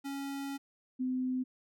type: tone pair in turn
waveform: square / sine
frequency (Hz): 277.2 / 255.7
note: C#4 / C4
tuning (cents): 0 / -40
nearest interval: minor second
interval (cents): 140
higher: first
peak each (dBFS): -37 / -30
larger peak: second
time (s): 0.04-0.58 / 0.99-1.44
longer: first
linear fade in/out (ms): 20
effects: none